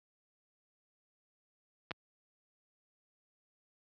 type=clicks; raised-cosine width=0.3 ms; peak=-22 dBFS; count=2; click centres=1.909 / 1.915 s; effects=high-pass 80 Hz 12 dB/octave + low-pass 5000 Hz 12 dB/octave